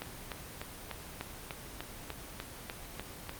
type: click train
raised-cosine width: 0.3 ms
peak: -21 dBFS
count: 12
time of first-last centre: 0.02-3.294 s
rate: 3.36 Hz
effects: pink hiss -46 dBFS RMS until 3.39 s + Opus 24 kbps